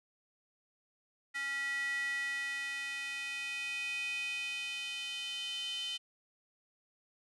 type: tone with high-pass filter sweep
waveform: square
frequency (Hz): 277.2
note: C#4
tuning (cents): 0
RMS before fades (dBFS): -38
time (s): 1.34-5.98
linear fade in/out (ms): 20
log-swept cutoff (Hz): 1800 to 3100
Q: 7.6
effects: resampled to 24000 Hz